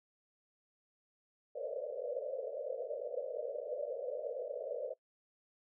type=band-pass noise; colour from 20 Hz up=white; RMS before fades=-40 dBFS; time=1.55-4.94 s; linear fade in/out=10 ms; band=460 to 610 Hz; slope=96 dB/octave; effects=noise-tail reverb RT60 0.1 s tail -19 dB re dry